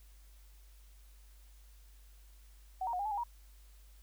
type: tone with pitch steps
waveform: sine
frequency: 752 / 935 / 725 / 807 / 862 / 811 / 950 Hz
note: F#5 / A#5 / F#5 / G#5 / A5 / G#5 / A#5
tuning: +28 / +5 / -35 / -50 / -36 / -41 / +33 cents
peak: -33 dBFS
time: 2.81-3.237 s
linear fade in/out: 5 ms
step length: 61 ms
effects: added 50 Hz sine -55 dBFS peak until 4.02 s + white hiss -67 dBFS RMS until 4.02 s